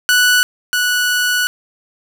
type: tone pair in turn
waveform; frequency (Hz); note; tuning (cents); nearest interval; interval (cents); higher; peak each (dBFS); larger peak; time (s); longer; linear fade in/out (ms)
sawtooth; 1480 / 1474.7; F#6 / F#6; 0 / -6; unison; 6; first; -6 / -10; first; 0.09-0.43 / 0.73-1.47; second; 0
effects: none